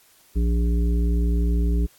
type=harmonic tone; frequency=58.27 Hz; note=A#1; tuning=in tune; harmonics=1 / 3 / 5 / 7; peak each=-18 / -28 / -32 / -35 dBFS; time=0.35-1.87 s; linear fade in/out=20 ms; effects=white hiss -56 dBFS RMS until 1.98 s + AAC 64 kbps